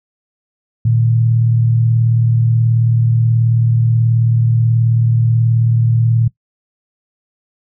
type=tone pair together; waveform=sine; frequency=115.2 / 153.77 Hz; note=A#2 / D#3; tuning=-20 / -20 cents; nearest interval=perfect fourth; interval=500 cents; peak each=-10 / -20 dBFS; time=0.85-6.28 s; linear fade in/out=5 ms; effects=noise-tail reverb RT60 0.1 s tail -20 dB re dry